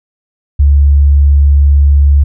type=tone; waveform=sine; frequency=71.1 Hz; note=C#2; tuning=45 cents sharp; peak=-3 dBFS; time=0.59-2.24 s; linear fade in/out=10 ms; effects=none